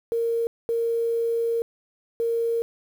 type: tone bursts at uneven times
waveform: sine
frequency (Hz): 462.9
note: A#4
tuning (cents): -12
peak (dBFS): -21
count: 3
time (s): 0.12-0.47 / 0.69-1.62 / 2.2-2.62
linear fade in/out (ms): 0
effects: 8-bit